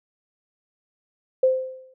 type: tone with exponential decay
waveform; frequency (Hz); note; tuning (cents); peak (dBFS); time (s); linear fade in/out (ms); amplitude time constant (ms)
sine; 519; C5; -14; -12; 1.43-1.94; 5; 110
effects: none